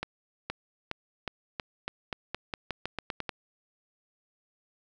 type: accelerating click train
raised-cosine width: 0.3 ms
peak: -16 dBFS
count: 15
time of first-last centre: 0.03-3.293 s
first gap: 470 ms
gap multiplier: 0.88
effects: none